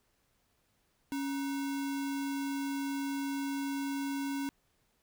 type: tone with sample-and-hold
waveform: sine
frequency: 277.2 Hz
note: C#4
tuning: in tune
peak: -32 dBFS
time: 1.12-4.49 s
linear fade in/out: 0 ms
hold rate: 1225 Hz
effects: pink hiss -74 dBFS RMS until 5.02 s